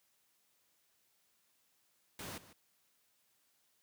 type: noise with echo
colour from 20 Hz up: pink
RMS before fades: -45 dBFS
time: 2.19-2.38 s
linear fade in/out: 2 ms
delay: 150 ms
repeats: 1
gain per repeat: -15 dB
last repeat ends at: 2.53 s
effects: white hiss -75 dBFS RMS until 3.82 s + high-pass 80 Hz 12 dB/octave